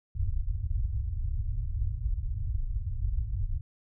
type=low-pass noise; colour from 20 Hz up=pink; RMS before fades=-30 dBFS; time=0.15-3.61 s; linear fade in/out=5 ms; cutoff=110 Hz; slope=48 dB/octave; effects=none